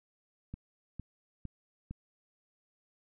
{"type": "click train", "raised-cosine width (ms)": 5, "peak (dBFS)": -28, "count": 4, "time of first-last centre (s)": [0.54, 1.91], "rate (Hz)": 2.19, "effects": []}